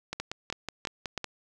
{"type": "two click trains", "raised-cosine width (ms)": 0.2, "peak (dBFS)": [-15, -16], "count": [4, 7], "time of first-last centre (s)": [[0.2, 1.177], [0.13, 1.243]], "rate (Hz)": [3.07, 5.39], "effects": []}